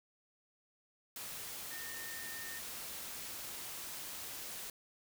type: tone in noise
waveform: sine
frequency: 1826 Hz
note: A#6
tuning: 36 cents flat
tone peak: -47 dBFS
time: 1.71-2.59 s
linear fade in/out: 2 ms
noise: white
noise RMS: -45 dBFS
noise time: 1.16-4.7 s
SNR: -5 dB
effects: none